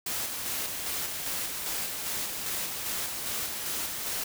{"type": "noise with tremolo", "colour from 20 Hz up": "white", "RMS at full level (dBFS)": -32, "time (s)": [0.06, 4.24], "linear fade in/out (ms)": 5, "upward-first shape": "square", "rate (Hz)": 2.5, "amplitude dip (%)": 30, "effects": []}